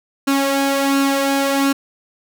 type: tone with flanger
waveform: sawtooth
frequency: 275.6 Hz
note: C#4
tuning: 10 cents flat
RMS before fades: -17 dBFS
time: 0.27-1.73 s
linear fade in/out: 10 ms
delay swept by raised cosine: 0.72 to 2.42 ms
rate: 1.4 Hz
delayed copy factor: +0.55
effects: none